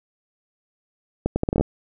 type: accelerating click train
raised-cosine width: 2 ms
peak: -7 dBFS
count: 9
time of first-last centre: 1.26-1.61 s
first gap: 100 ms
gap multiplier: 0.74
effects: none